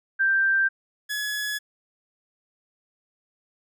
sine / sawtooth tone pair in turn, 1573 / 1694.4 Hz, G6 / G#6, +6 / +34 cents, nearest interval minor second, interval 128 cents, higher second, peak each -18 / -23 dBFS, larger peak first, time 0.19-0.69 / 1.09-1.59 s, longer neither, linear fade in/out 20 ms, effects none

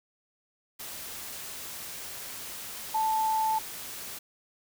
sine tone in noise, 879 Hz, A5, 2 cents flat, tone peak -24 dBFS, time 2.94-3.59 s, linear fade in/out 10 ms, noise white, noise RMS -40 dBFS, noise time 0.79-4.19 s, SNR +13 dB, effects none

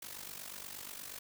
white noise with amplitude modulation, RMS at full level -43 dBFS, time 0.02-1.19 s, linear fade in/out 5 ms, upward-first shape sine, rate 48.4 Hz, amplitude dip 75%, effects none

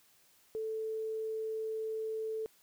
sine tone, 440 Hz, A4, in tune, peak -34 dBFS, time 0.55-2.46 s, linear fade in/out 0 ms, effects white hiss -66 dBFS RMS until 2.62 s

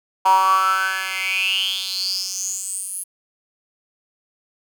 10% pulse tone with high-pass filter sweep, 189.5 Hz, F#3, 42 cents sharp, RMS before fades -21 dBFS, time 0.25-3.04 s, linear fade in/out 10 ms, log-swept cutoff 890 to 11000 Hz, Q 9.9, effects none

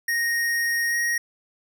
square tone with pitch glide, 1864.7 to 1879.8 Hz, A#6 to A#6, 0 to +14 cents, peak -22 dBFS, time 0.08-1.18 s, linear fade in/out 5 ms, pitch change +14 cents, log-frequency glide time 0.88-0.95 s, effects none

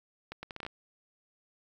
accelerating click train, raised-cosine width 0.3 ms, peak -24 dBFS, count 8, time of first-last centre 0.32-0.665 s, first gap 110 ms, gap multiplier 0.71, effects 10-bit

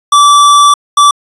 square tone bursts at uneven times, 1160 Hz, D6, 22 cents flat, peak -3 dBFS, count 2, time 0.12-0.74 / 0.97-1.11 s, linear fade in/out 5 ms, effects resampled to 24000 Hz

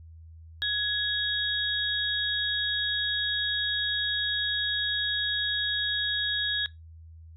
sine tone cluster, 1672 / 3350 / 3760 Hz, G#6 / G#7 / A#7, +11 / +14 / +14 cents, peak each -30 dBFS, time 0.62-6.66 s, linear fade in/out 0 ms, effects noise-tail reverb RT60 0.2 s tail -22 dB re dry + added 81 Hz sine -45 dBFS peak until 7.36 s

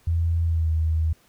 sine tone with pitch glide, 83.5 to 79.82 Hz, E2 to D#2, +23 to +45 cents, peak -19 dBFS, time 0.07-1.13 s, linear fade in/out 5 ms, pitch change -78 cents, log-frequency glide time 0.44-0.7 s, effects pink hiss -59 dBFS RMS until 1.28 s

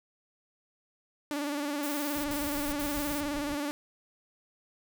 sawtooth tone with vibrato, 290.5 Hz, D4, 19 cents flat, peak -27 dBFS, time 1.31-3.71 s, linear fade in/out 0 ms, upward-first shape square, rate 19 Hz, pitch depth 45 cents each way
blue noise bursts, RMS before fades -39 dBFS, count 3, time 1.83-3.204 s, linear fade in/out 0 ms, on 410 ms, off 72 ms
brown noise with tremolo, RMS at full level -41 dBFS, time 2.14-3.59 s, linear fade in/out 50 ms, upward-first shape sine, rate 7.5 Hz, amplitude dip 70%
effects none

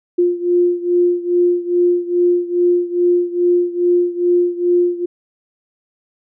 sine beating tone pair, 351.5 / 353.9 Hz, F4 / F4, +11 / +23 cents, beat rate 2.4 Hz, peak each -14 / -17 dBFS, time 0.18-5.06 s, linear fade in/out 10 ms, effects none

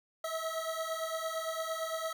25% pulse beating tone pair, 642 / 650.8 Hz, E5 / E5, -46 / -22 cents, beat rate 8.8 Hz, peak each -34 / -33 dBFS, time 0.24-2.13 s, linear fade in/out 5 ms, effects 11-bit

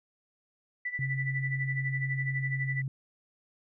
sine tone with tremolo, 1975.5 Hz, B6, in tune, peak -29 dBFS, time 0.85-2.82 s, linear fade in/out 5 ms, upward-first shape sine, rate 12 Hz, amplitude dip 80%
sine tone, 134.1 Hz, C3, 43 cents sharp, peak -30 dBFS, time 0.99-2.88 s, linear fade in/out 2 ms
effects none

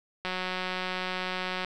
click train, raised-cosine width 0.3 ms, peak -16 dBFS, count 258, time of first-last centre 0.25-1.647 s, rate 184 Hz, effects none

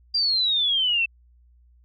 sine exponential sweep, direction down, 4795 to 2637 Hz, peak -19 dBFS, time 0.14-1.06 s, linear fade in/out 10 ms, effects added 60 Hz sine -53 dBFS peak until 1.84 s

